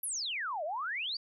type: exponential two-way sweep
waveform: sine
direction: down then up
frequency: 12000 to 579 to 4815 Hz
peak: -33 dBFS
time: 0.03-1.17 s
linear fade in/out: 5 ms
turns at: 0.64 s
effects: none